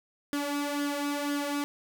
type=tone with flanger; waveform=sawtooth; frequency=287.9 Hz; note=D4; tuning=34 cents flat; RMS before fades=-31 dBFS; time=0.33-1.64 s; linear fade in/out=0 ms; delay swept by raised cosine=0.6 to 2.7 ms; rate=2 Hz; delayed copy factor=+0.6; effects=none